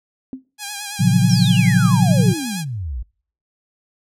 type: tone with exponential decay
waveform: sine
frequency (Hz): 261.6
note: C4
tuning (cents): 0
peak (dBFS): -22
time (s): 0.33-0.45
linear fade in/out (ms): 1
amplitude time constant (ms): 26
type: tone with vibrato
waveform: 5% pulse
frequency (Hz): 820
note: G#5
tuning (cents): -22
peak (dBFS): -15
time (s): 0.58-2.65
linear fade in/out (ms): 50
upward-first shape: sine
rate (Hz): 9.1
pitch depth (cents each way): 49
type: chord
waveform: sine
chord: Gb major seventh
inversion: first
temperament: just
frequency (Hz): 115.62 / 138.75 / 173.43 / 185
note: Bb2 / Db3 / F3 / Gb3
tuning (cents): -14 / +2 / -12 / 0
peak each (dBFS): -17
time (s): 0.99-2.34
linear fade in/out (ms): 20
type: exponential sweep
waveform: sine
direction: down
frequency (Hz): 5920 to 51.91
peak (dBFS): -23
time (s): 1.29-3.03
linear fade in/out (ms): 10
effects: noise-tail reverb RT60 0.5 s tail -26 dB re dry

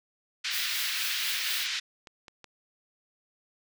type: band-pass noise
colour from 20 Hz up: white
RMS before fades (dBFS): -32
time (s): 0.44-1.8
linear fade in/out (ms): 10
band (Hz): 1600 to 4900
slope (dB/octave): 24
type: noise with tremolo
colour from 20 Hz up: blue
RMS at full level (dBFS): -33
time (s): 0.5-1.68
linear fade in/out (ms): 50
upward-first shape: triangle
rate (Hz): 4.1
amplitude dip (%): 50
type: clicks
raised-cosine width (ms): 0.2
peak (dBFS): -29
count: 4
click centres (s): 1.615 / 2.072 / 2.282 / 2.443
effects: none

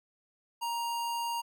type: tone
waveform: square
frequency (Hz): 937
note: A#5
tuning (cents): +9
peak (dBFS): -32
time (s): 0.61-1.42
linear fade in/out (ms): 20
effects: none

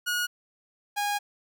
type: tone pair in turn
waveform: sawtooth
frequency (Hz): 1448 / 820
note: F#6 / G#5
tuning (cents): -38 / -22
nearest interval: minor seventh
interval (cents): 984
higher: first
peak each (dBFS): -22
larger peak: neither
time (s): 0.06-0.27 / 0.96-1.19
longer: second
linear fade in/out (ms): 20
effects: none

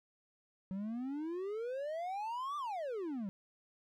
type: exponential two-way sweep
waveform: triangle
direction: up then down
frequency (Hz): 185 to 1200 to 185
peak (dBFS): -35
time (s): 0.71-3.29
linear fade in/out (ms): 0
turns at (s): 2.57
effects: none

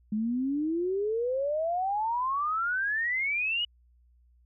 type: exponential sweep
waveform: sine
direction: up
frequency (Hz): 207.7 to 2953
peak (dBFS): -26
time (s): 0.12-3.65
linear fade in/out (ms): 5
effects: added 60 Hz sine -59 dBFS peak until 4.45 s

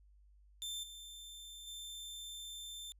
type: tone with level steps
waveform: sawtooth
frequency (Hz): 3562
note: A7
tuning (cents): +21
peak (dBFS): -37 / -46 / -42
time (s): 0.62-2.92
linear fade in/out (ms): 0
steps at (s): 0.83 / 1.67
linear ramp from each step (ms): 5
effects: added 50 Hz sine -61 dBFS peak until 2.99 s + resampled to 32000 Hz

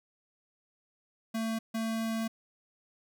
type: tone bursts at uneven times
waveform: square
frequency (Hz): 224.5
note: A3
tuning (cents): +35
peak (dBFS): -31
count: 2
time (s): 1.34-1.59 / 1.74-2.28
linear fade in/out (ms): 10
effects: none

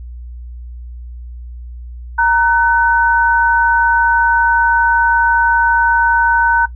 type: tone pair together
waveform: sine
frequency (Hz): 932.3 / 1507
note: A#5 / F#6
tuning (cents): 0 / +31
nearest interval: minor sixth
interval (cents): 831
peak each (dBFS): -12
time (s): 2.18-6.66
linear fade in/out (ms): 10
effects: noise-tail reverb RT60 0.1 s tail -19 dB re dry + added 60 Hz sine -27 dBFS peak until 6.75 s

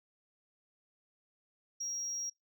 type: tone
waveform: sine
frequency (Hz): 5640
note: F8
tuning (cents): +16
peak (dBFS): -34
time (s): 1.8-2.3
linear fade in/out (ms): 10
effects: noise-tail reverb RT60 0.2 s tail -25 dB re dry + tanh soft clip ceiling -32 dBFS

